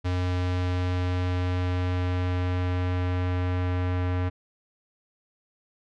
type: tone with low-pass filter sweep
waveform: square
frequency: 90.3 Hz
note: F#2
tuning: 42 cents flat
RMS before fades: -26 dBFS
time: 0.04-4.3 s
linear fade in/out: 20 ms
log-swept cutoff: 4300 to 2200 Hz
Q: 0.92
effects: none